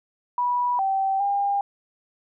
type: tone with pitch steps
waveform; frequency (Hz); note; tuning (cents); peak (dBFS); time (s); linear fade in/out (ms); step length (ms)
sine; 978 / 775 / 803; B5 / G5 / G5; -17 / -20 / +41; -20; 0.38-1.61; 2; 410
effects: none